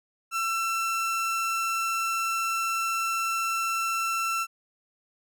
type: tone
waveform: 30% pulse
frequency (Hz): 1342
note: E6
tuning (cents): +31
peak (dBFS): -23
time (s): 0.31-4.47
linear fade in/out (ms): 50
effects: none